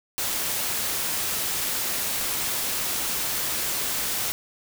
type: noise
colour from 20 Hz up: white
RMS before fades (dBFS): -27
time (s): 0.18-4.32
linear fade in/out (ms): 0
effects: none